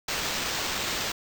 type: noise with sample-and-hold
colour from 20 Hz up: white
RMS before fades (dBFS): -30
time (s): 0.08-1.12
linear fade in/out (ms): 5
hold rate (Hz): 11025
effects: none